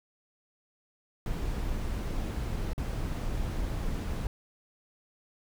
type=noise with dropouts; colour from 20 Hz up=brown; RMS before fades=-32 dBFS; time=1.26-4.27 s; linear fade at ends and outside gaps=1 ms; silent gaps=2.733-2.779 s; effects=none